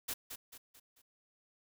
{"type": "noise with echo", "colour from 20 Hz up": "white", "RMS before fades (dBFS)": -38, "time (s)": [0.08, 0.14], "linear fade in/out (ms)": 10, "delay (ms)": 220, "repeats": 4, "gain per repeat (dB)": -7, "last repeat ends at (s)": 1.02, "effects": []}